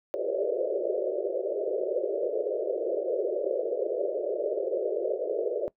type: band-pass noise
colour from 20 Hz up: white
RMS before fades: -29 dBFS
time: 0.14-5.68 s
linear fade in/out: 0 ms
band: 360 to 610 Hz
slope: 96 dB/octave
effects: noise-tail reverb RT60 0.1 s tail -21 dB re dry